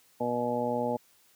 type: harmonic tone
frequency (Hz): 121.2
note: B2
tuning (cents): -32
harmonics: 1 / 2 / 3 / 4 / 5 / 6 / 7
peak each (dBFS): -41 / -33 / -41 / -32 / -33 / -43 / -33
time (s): 0.2-0.97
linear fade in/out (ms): 10
effects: white hiss -63 dBFS RMS until 1.35 s + high-pass 80 Hz 12 dB/octave